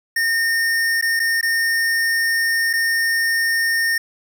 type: tone with dropouts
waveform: square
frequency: 1828 Hz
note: A#6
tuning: 34 cents flat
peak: -17 dBFS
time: 0.16-3.98 s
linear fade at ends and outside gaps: 5 ms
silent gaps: 1.013-1.024 / 1.195-1.199 / 1.412-1.428 / 2.731-2.735 s
effects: 8-bit